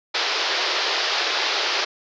white band-pass noise, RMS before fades -23 dBFS, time 0.14-1.85 s, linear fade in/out 10 ms, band 350 to 5200 Hz, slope 48 dB/octave, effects resampled to 16000 Hz

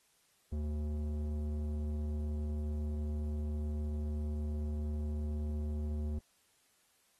square tone with low-pass filter, 75 Hz, D2, 37 cents sharp, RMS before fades -36 dBFS, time 0.52-6.19 s, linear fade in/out 5 ms, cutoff 330 Hz, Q 0.86, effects white hiss -71 dBFS RMS until 7.19 s + AAC 32 kbps

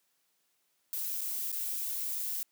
violet noise with dropouts, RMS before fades -35 dBFS, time 0.93-2.43 s, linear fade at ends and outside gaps 0 ms, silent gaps 1.209-1.215 / 1.517-1.527 s, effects white hiss -75 dBFS RMS until 2.51 s + high-pass 150 Hz 12 dB/octave

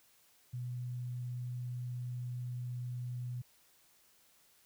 sine tone, 123.47 Hz, B2, in tune, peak -37 dBFS, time 0.53-3.42 s, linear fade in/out 10 ms, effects white hiss -67 dBFS RMS until 4.65 s

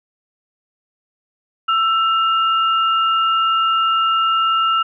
sine tone pair together, 1330.5 / 2829 Hz, E6 / F7, +16 / +22 cents, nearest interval octave + minor second, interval 1306 cents, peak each -14 / -22 dBFS, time 1.68-4.83 s, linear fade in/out 10 ms, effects none

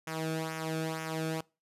sawtooth tone with flanger, 160 Hz, D#3, 49 cents sharp, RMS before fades -35 dBFS, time 0.07-1.41 s, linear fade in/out 5 ms, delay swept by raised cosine 0.23 to 1.03 ms, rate 2.1 Hz, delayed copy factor -0.7, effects noise-tail reverb RT60 0.3 s tail -24 dB re dry + resampled to 32000 Hz

